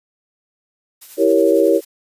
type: noise with tremolo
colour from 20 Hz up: blue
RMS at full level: -36 dBFS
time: 1.01-1.85 s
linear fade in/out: 10 ms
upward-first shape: sine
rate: 11 Hz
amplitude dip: 45%
type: chord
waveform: sine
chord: E diminished seventh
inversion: none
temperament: equal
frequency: 329.6 / 392 / 466.2 / 554.4 Hz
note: E4 / G4 / Bb4 / Db5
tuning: 0 / 0 / 0 / 0 cents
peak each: -16 dBFS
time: 1.17-1.81 s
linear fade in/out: 50 ms
effects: resampled to 32000 Hz